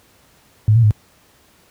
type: tone with pitch steps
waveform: sine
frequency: 107.2 / 116.3 / 106 Hz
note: A2 / A#2 / G#2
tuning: -45 / -4 / +36 cents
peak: -8 dBFS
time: 0.68-0.908 s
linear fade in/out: 0 ms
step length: 76 ms
effects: pink hiss -53 dBFS RMS until 1.7 s + high-pass 60 Hz 12 dB/octave